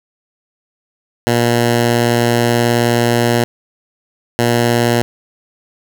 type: tone bursts at uneven times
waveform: 10% pulse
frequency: 118.7 Hz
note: A#2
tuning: 32 cents sharp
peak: -3 dBFS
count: 2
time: 1.27-3.44 / 4.39-5.02 s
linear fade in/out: 0 ms
effects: none